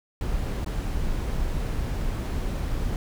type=noise with dropouts; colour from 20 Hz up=brown; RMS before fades=-27 dBFS; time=0.21-2.96 s; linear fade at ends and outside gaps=1 ms; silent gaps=0.646-0.662 s; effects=none